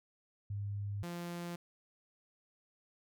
sine / sawtooth tone pair in turn, 101.4 / 173.06 Hz, G#2 / F3, -41 / -15 cents, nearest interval major sixth, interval 926 cents, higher second, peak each -36 / -36 dBFS, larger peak neither, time 0.5-1.03 / 1.03-1.56 s, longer neither, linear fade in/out 5 ms, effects none

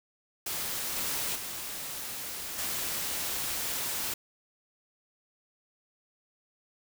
white noise with level steps, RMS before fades -34 / -32 / -38 / -33 dBFS, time 0.46-4.14 s, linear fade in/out 5 ms, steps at 0.96 / 1.35 / 2.58 s, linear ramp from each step 10 ms, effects none

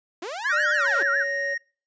sawtooth linear two-way sweep, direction up then down, 311.1 to 1716 to 311.1 Hz, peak -27 dBFS, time 0.22-1.03 s, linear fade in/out 5 ms, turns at 0.7 s
sine tone with vibrato, 1536 Hz, G6, 36 cents flat, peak -21 dBFS, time 0.44-1.24 s, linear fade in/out 20 ms, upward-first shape sine, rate 7.1 Hz, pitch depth 200 cents each way
triangle tone, 1864.7 Hz, A#6, in tune, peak -24 dBFS, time 0.49-1.58 s, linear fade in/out 10 ms
triangle tone with pitch glide, 599 to 558.9 Hz, D5 to C#5, +34 to +14 cents, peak -28 dBFS, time 0.52-1.55 s, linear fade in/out 20 ms, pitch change -120 cents, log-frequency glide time 0.76-0.84 s
effects noise-tail reverb RT60 0.4 s tail -24 dB re dry + resampled to 16000 Hz

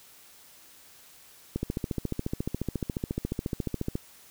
click train, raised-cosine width 3 ms, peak -16 dBFS, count 35, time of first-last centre 1.56-3.954 s, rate 14.2 Hz, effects white hiss -54 dBFS RMS until 4.3 s

